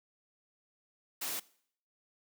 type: noise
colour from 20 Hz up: white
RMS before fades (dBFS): -37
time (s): 1.21-1.4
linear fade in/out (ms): 10
effects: noise-tail reverb RT60 0.6 s tail -21 dB re dry + high-pass 200 Hz 12 dB/octave